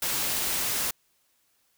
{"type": "noise", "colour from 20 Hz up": "white", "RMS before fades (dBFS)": -28, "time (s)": [0.02, 0.91], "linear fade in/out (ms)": 5, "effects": ["white hiss -69 dBFS RMS until 1.77 s"]}